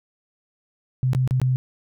sine tone with dropouts, 128.7 Hz, C3, 28 cents flat, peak -17 dBFS, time 1.03-1.56 s, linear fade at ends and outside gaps 0 ms, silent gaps 1.133-1.149 / 1.276-1.309 / 1.4-1.416 s, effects none

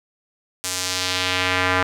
square tone with band-pass filter sweep, 91.9 Hz, F#2, 11 cents flat, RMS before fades -22 dBFS, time 0.64-1.83 s, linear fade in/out 0 ms, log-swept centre 7900 to 1500 Hz, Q 1.2, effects none

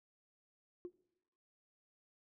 sine tone with exponential decay, 354.2 Hz, F4, 24 cents sharp, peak -37 dBFS, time 0.85-0.93 s, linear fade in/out 0 ms, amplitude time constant 17 ms, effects noise-tail reverb RT60 0.9 s tail -22 dB re dry + tanh soft clip ceiling -36 dBFS

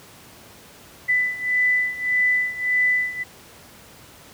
sine beating tone pair, 1994 / 1995.7 Hz, B6 / B6, +16 / +18 cents, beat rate 1.7 Hz, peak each -20 / -23 dBFS, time 1.08-3.24 s, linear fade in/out 20 ms, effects pink hiss -46 dBFS RMS until 4.33 s + high-pass 80 Hz 12 dB/octave

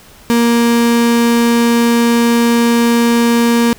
35% pulse tone, 234.7 Hz, A#3, 12 cents sharp, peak -7 dBFS, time 0.3-3.73 s, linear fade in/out 0 ms, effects pink hiss -41 dBFS RMS until 3.78 s

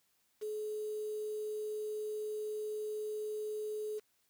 sine tone with quantisation, 426 Hz, G#4, 44 cents sharp, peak -36 dBFS, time 0.41-4 s, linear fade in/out 20 ms, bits 9, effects white hiss -75 dBFS RMS until 4.29 s

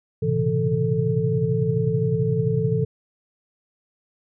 sine tone cluster, 110.3 / 125.9 / 137.4 / 165.8 / 440.9 Hz, A2 / B2 / C#3 / E3 / A4, +5 / +34 / -15 / +10 / +4 cents, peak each -28 / -25 / -26 / -24 / -24 dBFS, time 0.22-2.85 s, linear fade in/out 10 ms, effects none

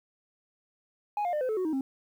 sine tone with pitch steps, 830.6 / 706.6 / 601.1 / 511.3 / 434.9 / 370 / 314.7 / 267.7 Hz, G#5 / F5 / D5 / C5 / A4 / F#4 / D#4 / C4, 0 / +20 / +40 / -40 / -20 / 0 / +20 / +40 cents, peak -24 dBFS, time 1.17-1.81 s, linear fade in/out 2 ms, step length 80 ms, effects tanh soft clip ceiling -26 dBFS + 10-bit

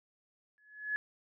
sine tone with exponential growth, 1700 Hz, G#6, 40 cents sharp, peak -28 dBFS, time 0.58-0.96 s, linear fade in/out 0 ms, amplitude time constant 82 ms, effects none

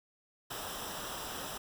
pink noise with comb filter, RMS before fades -41 dBFS, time 0.5-1.58 s, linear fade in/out 10 ms, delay 0.45 ms, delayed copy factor -0.65, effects none

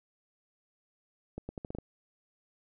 accelerating click train, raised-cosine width 2 ms, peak -25 dBFS, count 7, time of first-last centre 1.38-1.786 s, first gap 110 ms, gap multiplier 0.8, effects none

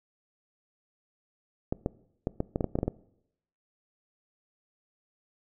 clicks, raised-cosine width 2 ms, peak -14 dBFS, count 11, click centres 1.725 / 1.861 / 2.271 / 2.404 / 2.559 / 2.608 / 2.643 / 2.755 / 2.788 / 2.831 / 2.88 s, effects noise-tail reverb RT60 0.8 s tail -21 dB re dry

